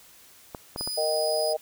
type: clicks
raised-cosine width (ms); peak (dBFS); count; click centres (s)
1; -20; 4; 0.548 / 0.761 / 0.81 / 0.875
type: tone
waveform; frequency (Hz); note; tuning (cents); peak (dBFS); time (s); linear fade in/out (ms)
sawtooth; 4972; D#8; -2; -27; 0.77-1.54; 20
type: harmonic tone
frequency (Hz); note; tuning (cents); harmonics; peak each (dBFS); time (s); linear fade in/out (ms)
155.56; D#3; 0; 3 / 4 / 5; -30 / -25 / -33; 0.97-1.57; 10
effects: white hiss -53 dBFS RMS until 1.61 s